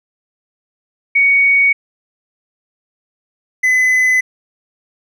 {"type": "tone pair in turn", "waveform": ["sine", "triangle"], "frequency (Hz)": [2236, 2018], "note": ["C#7", "B6"], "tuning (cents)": [14, 37], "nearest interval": "major second", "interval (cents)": 177, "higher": "first", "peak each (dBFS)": -8, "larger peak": "neither", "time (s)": [[1.15, 1.73], [3.63, 4.21]], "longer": "neither", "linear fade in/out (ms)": 10, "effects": []}